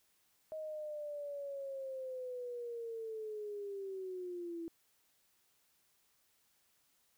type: linear sweep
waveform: sine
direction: down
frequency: 630 to 329.6 Hz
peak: -40 dBFS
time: 0.52-4.68 s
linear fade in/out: 0 ms
effects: white hiss -74 dBFS RMS until 7.17 s

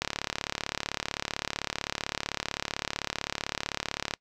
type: click train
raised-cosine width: 0.2 ms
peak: -11 dBFS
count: 148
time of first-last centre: 0.02-4.138 s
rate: 35.7 Hz
effects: noise-tail reverb RT60 0.1 s tail -24 dB re dry

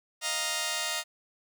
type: chord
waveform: 5% pulse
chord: Eb suspended second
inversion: none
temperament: just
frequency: 622.3 / 700 / 933.4 Hz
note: Eb5 / F5 / Bb5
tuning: 0 / +4 / +2 cents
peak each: -23 dBFS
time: 0.21-1.04 s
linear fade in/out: 50 ms
effects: none

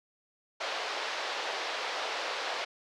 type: band-pass noise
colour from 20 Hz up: pink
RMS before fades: -35 dBFS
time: 0.6-2.65 s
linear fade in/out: 10 ms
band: 500 to 4900 Hz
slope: 24 dB/octave
effects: none

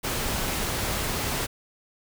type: noise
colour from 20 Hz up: pink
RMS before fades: -28 dBFS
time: 0.03-1.47 s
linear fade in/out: 20 ms
effects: none

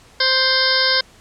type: harmonic tone with a mistuned harmonic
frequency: 523.3 Hz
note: C5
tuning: in tune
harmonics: 1 / 2 / 3 / 4 / 6 / 7 / 8 / 9 / 10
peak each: -24 / -26 / -20 / -25 / -26 / -24 / -24 / -21 / -20 dBFS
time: 0.2-1.01 s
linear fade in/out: 5 ms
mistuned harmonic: 10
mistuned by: -24 cents
effects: pink hiss -48 dBFS RMS until 1.2 s + low-pass 9000 Hz 12 dB/octave

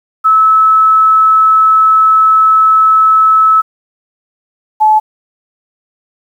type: tone pair in turn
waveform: sine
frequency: 1300 / 861.7 Hz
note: E6 / A5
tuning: -24 / -36 cents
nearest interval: perfect fifth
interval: 712 cents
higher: first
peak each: -4 dBFS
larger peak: neither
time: 0.24-3.62 / 4.8-5 s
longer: first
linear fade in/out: 20 ms
effects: 7-bit

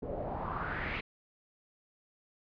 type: noise with low-pass filter sweep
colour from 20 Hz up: pink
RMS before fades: -37 dBFS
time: 0.02-1.01 s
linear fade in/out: 10 ms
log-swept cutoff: 470 to 2600 Hz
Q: 3.7
effects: resampled to 11025 Hz

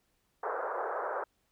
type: band-pass noise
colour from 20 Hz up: pink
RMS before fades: -35 dBFS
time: 0.43-1.24 s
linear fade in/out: 5 ms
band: 420 to 1500 Hz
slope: 48 dB/octave
effects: pink hiss -75 dBFS RMS until 1.51 s

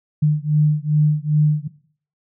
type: beating tone pair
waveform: sine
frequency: 149.8 / 152.3 Hz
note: D3 / D#3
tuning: +35 / -37 cents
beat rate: 2.5 Hz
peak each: -17 dBFS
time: 0.22-1.68 s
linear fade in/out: 10 ms
effects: noise-tail reverb RT60 0.5 s tail -17 dB re dry

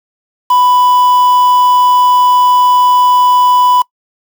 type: tone with quantisation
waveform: triangle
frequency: 993 Hz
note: B5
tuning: 9 cents sharp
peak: -4 dBFS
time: 0.5-3.82 s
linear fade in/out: 5 ms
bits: 4
effects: noise-tail reverb RT60 0.1 s tail -23 dB re dry

